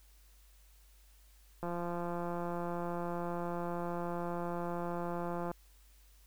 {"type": "click train", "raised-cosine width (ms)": 1, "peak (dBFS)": -25, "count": 673, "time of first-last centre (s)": [1.63, 5.514], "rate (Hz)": 173, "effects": ["added 50 Hz sine -59 dBFS peak until 6.26 s", "white hiss -67 dBFS RMS until 6.26 s"]}